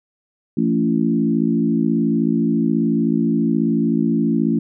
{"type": "harmonic tone with a mistuned harmonic", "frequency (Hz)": 56.4, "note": "A1", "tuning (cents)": 44, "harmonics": [3, 4, 5, 6], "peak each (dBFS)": [-22, -18, -20, -24], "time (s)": [0.57, 4.59], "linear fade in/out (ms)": 5, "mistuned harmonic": 4, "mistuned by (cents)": -18, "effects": []}